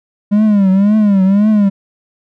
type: tone with vibrato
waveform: triangle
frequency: 201.9 Hz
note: G#3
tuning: 49 cents flat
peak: -5 dBFS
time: 0.31-1.7 s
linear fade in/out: 20 ms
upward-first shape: triangle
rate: 1.9 Hz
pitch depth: 140 cents each way
effects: none